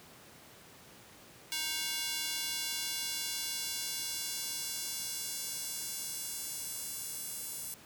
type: tone with high-pass filter sweep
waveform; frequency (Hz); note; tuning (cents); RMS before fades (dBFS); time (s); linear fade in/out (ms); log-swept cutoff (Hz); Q
square; 313; D#4; +10; -38; 1.52-7.74; 0; 3000 to 8900; 0.94
effects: pink hiss -55 dBFS RMS until 7.85 s + high-pass 100 Hz 12 dB/octave